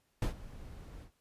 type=noise with ADSR envelope; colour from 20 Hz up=brown; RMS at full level=-28 dBFS; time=0.22-1.11 s; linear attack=3 ms; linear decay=110 ms; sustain=-20 dB; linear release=89 ms; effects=pink hiss -75 dBFS RMS until 1.2 s + resampled to 32000 Hz